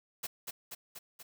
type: noise with echo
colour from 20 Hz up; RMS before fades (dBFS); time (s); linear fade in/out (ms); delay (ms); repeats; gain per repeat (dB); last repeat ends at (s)
white; -37; 0.23-0.27; 10; 240; 4; -3; 1.23
effects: none